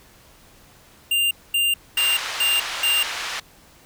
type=tone bursts; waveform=square; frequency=2794 Hz; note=F7; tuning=in tune; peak=-18 dBFS; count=5; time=1.11-3.03 s; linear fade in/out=5 ms; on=200 ms; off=230 ms
type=band-pass noise; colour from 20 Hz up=pink; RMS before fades=-29 dBFS; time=1.97-3.4 s; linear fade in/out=5 ms; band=1200 to 5100 Hz; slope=12 dB/octave
effects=pink hiss -51 dBFS RMS until 3.85 s